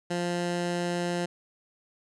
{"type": "tone", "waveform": "15% pulse", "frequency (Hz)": 174.8, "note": "F3", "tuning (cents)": 2, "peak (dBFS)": -21, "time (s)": [0.1, 1.26], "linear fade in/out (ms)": 10, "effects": ["resampled to 22050 Hz"]}